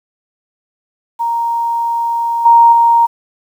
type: tone with level steps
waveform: sine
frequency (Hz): 932.3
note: A#5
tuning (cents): 0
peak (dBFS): -13 / -3 / -6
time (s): 1.19-3.07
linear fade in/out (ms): 20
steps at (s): 2.45 / 2.72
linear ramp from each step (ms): 10
effects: 7-bit